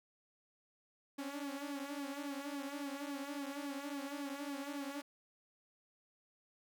sawtooth tone with flanger, 282 Hz, C#4, 30 cents sharp, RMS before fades -43 dBFS, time 1.18-5.02 s, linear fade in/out 10 ms, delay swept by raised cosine 1.4 to 6.9 ms, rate 3.6 Hz, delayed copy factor -0.75, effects none

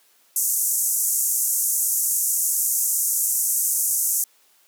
white band-pass noise, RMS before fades -22 dBFS, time 0.36-4.24 s, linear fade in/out 2 ms, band 6300 to 14000 Hz, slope 48 dB/octave, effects white hiss -59 dBFS RMS until 4.67 s + high-pass 300 Hz 12 dB/octave

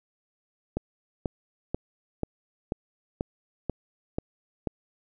click train, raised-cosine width 2 ms, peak -14 dBFS, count 9, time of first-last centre 0.77-4.672 s, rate 2.05 Hz, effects none

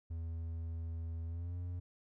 triangle tone with pitch glide, 82.41 to 88.32 Hz, E2 to F2, 0 to +20 cents, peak -36 dBFS, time 0.1-1.8 s, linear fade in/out 10 ms, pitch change +120 cents, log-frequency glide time 1.26-1.56 s, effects none

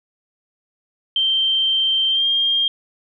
sine tone with pitch glide, 3136 to 3211 Hz, G7 to G7, 0 to +41 cents, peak -15 dBFS, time 1.16-2.68 s, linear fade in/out 2 ms, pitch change +41 cents, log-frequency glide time 2.1-2.26 s, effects none

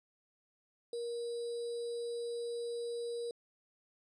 sine tone with sample-and-hold, 472.2 Hz, A#4, 22 cents sharp, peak -36 dBFS, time 0.93-3.31 s, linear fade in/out 2 ms, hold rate 4410 Hz, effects resampled to 22050 Hz

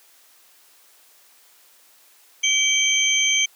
sine tone cluster, 2299 / 3150 / 6230 Hz, D7 / G7 / G8, -37 / +8 / -12 cents, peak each -21 dBFS, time 2.43-3.46 s, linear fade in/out 10 ms, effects white hiss -54 dBFS RMS until 3.55 s + high-pass 400 Hz 12 dB/octave

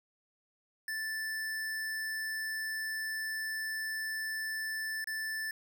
square tone with dropouts, 1760 Hz, A6, in tune, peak -35 dBFS, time 0.88-5.51 s, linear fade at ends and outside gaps 2 ms, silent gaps 5.043-5.072 s, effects none

